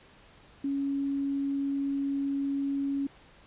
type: tone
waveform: sine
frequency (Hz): 277.9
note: C#4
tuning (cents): +4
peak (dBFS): -27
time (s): 0.64-3.07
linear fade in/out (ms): 5
effects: pink hiss -56 dBFS RMS until 3.46 s + resampled to 8000 Hz